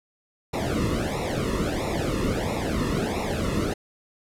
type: noise with flanger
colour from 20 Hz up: brown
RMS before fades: -26 dBFS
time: 0.53-3.74 s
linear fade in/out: 10 ms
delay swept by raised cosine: 0.63 to 1.32 ms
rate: 1.5 Hz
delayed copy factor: -1
effects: low-pass 12000 Hz 12 dB/octave